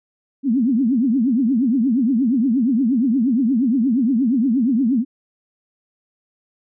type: tone with vibrato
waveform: sine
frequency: 246.9 Hz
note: B3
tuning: in tune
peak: -14 dBFS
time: 0.43-5.05 s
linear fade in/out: 50 ms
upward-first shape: triangle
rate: 8.5 Hz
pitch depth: 290 cents each way
effects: none